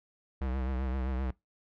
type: tone with vibrato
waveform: square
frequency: 64.9 Hz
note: C2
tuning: 13 cents flat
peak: -31 dBFS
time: 0.41-1.31 s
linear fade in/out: 5 ms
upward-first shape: triangle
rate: 7.7 Hz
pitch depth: 76 cents each way
effects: noise-tail reverb RT60 0.2 s tail -23 dB re dry + low-pass 2000 Hz 12 dB/octave